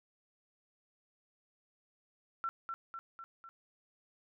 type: tone with echo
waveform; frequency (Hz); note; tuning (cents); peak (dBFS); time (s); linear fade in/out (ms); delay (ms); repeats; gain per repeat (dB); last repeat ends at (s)
sine; 1352; E6; +43; -33; 2.44-2.49; 0; 250; 4; -4; 3.49
effects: none